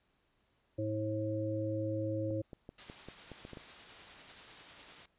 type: harmonic tone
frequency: 107.8 Hz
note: A2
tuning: 35 cents flat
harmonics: 1 / 3 / 5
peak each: -37 / -37 / -37 dBFS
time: 0.78-2.42 s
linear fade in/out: 10 ms
type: clicks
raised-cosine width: 2 ms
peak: -33 dBFS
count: 9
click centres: 2.307 / 2.532 / 2.691 / 2.899 / 3.086 / 3.317 / 3.451 / 3.533 / 3.572 s
type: noise with tremolo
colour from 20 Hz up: white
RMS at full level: -49 dBFS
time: 2.78-5.06 s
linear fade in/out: 5 ms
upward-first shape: triangle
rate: 10 Hz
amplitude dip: 30%
effects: pink hiss -75 dBFS RMS until 5.18 s + resampled to 8000 Hz